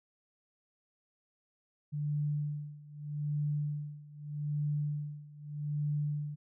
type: tone with tremolo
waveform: sine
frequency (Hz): 147.7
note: D3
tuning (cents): +10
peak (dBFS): -29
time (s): 1.92-6.36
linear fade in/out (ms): 20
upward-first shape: sine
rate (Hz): 0.81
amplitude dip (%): 90
effects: none